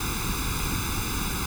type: noise with comb filter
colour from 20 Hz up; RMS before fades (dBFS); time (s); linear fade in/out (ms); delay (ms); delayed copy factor
pink; -28; 0-1.46; 5; 0.81; +1
effects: none